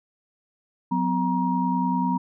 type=tone cluster; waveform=sine; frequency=183 / 253.2 / 947 Hz; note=F#3 / B3 / A#5; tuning=-19 / +43 / +27 cents; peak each=-25 dBFS; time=0.91-2.18 s; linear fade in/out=10 ms; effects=none